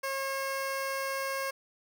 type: tone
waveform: 15% pulse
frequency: 541 Hz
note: C#5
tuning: 42 cents flat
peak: -25 dBFS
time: 0.03-1.51 s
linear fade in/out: 10 ms
effects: none